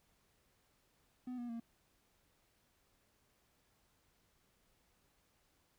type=tone with pitch steps; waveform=triangle; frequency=250.7 / 240.9 / 231.5 Hz; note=B3 / B3 / A#3; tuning=+26 / -43 / -12 cents; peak=-39 dBFS; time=1.27-1.6 s; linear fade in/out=5 ms; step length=110 ms; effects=pink hiss -75 dBFS RMS until 5.78 s